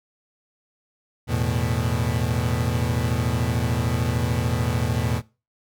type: chord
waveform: 35% pulse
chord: E suspended fourth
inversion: none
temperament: equal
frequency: 82.41 / 110 / 123.47 Hz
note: E2 / A2 / B2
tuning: 0 / 0 / 0 cents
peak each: -25 / -24 / -23 dBFS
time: 1.27-5.22 s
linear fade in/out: 50 ms
effects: noise-tail reverb RT60 0.3 s tail -21 dB re dry